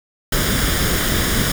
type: noise with comb filter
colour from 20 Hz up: pink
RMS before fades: -18 dBFS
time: 0.32-1.52 s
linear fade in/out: 5 ms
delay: 0.58 ms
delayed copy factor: +0.55
effects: none

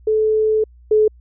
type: tone pair in turn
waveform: sine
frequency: 433.8 / 429.3 Hz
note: A4 / A4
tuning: -25 / -43 cents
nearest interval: unison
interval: 18 cents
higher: first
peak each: -13 / -10 dBFS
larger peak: second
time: 0.07-0.64 / 0.91-1.08 s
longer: first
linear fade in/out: 5 ms
effects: added 60 Hz sine -43 dBFS peak until 1.2 s

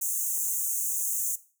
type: high-pass noise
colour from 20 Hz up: pink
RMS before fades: -29 dBFS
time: 0.01-1.36 s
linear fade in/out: 10 ms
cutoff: 6300 Hz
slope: 96 dB/octave
effects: noise-tail reverb RT60 0.4 s tail -17 dB re dry

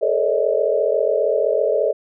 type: tone cluster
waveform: sine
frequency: 422.6 / 457.5 / 541 / 589 / 635 Hz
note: G#4 / A#4 / C#5 / D5 / D#5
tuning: +30 / -32 / -42 / +5 / +35 cents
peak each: -22 dBFS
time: 0.01-1.93 s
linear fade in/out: 20 ms
effects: none

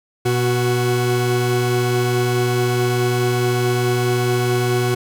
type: tone pair together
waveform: 40% pulse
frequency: 121.77 / 370 Hz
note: B2 / F#4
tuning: -24 / 0 cents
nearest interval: octave + perfect fifth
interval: 1924 cents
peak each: -18 dBFS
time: 0.25-4.95 s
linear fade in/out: 10 ms
effects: none

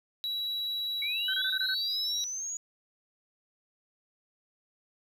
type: tone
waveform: triangle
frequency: 3905 Hz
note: B7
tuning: 20 cents flat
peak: -29 dBFS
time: 0.24-2.24 s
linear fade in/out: 0 ms
type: linear sweep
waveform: sine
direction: up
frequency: 2217 to 6850 Hz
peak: -33 dBFS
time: 1.02-2.57 s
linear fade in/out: 2 ms
type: tone bursts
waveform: sine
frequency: 1529 Hz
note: G6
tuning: 44 cents flat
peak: -30 dBFS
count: 6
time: 1.28-1.744 s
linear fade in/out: 5 ms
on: 59 ms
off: 22 ms
effects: 10-bit

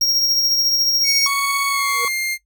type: tone with tremolo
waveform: square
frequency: 5590 Hz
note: F8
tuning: 1 cent sharp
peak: -14 dBFS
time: 0.01-1.27 s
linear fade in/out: 5 ms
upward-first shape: triangle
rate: 14 Hz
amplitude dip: 40%
type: tone with pitch glide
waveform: sawtooth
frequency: 2217 to 2112 Hz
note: C#7 to C7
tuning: 0 to +16 cents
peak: -17 dBFS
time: 1.03-2.38 s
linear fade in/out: 50 ms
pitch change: -84 cents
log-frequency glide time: 1.69-1.88 s
type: tone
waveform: 40% pulse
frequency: 1117 Hz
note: C#6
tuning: 13 cents sharp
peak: -19 dBFS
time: 1.26-2.08 s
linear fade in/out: 2 ms
type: tone with exponential growth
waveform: triangle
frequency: 478.9 Hz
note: A#4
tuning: 47 cents sharp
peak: -22 dBFS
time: 1.86-2.05 s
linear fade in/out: 0 ms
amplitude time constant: 41 ms
effects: noise-tail reverb RT60 0.1 s tail -19 dB re dry + added 50 Hz sine -67 dBFS peak until 2.45 s

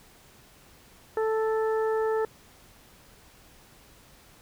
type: harmonic tone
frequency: 440 Hz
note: A4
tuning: in tune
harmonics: 1 / 2 / 3 / 4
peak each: -24 / -33 / -37 / -40 dBFS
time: 1.17-2.25 s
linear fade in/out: 2 ms
effects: pink hiss -55 dBFS RMS until 4.41 s

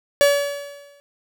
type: tone with exponential decay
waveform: 45% pulse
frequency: 570 Hz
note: C#5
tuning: 48 cents sharp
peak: -10 dBFS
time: 0.21-1 s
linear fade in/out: 0 ms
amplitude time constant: 170 ms
effects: none

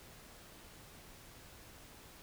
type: silence
effects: pink hiss -56 dBFS RMS until 2.22 s

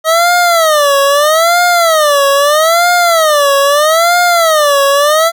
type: tone with vibrato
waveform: 25% pulse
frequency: 627 Hz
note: D#5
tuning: 13 cents sharp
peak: -3 dBFS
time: 0.04-5.32 s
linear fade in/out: 50 ms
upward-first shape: sine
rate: 0.78 Hz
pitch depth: 210 cents each way
effects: none

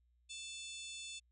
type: harmonic tone with a mistuned harmonic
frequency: 880 Hz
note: A5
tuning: in tune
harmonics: 3 / 4 / 5 / 6 / 7 / 8 / 9 / 10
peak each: -51 / -49 / -56 / -61 / -61 / -52 / -58 / -56 dBFS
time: 0.29-1.2 s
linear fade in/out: 20 ms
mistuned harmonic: 8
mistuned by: -40 cents
effects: added 60 Hz sine -70 dBFS peak until 1.31 s

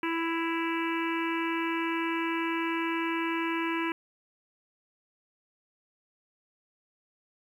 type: harmonic tone with a mistuned harmonic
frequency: 331 Hz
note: E4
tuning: 7 cents sharp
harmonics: 1 / 3 / 4 / 5 / 6 / 7 / 8 / 9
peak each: -30 / -34 / -41 / -38 / -41 / -38 / -40 / -44 dBFS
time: 0.03-3.92 s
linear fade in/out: 2 ms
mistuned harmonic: 9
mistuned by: -45 cents
effects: 10-bit

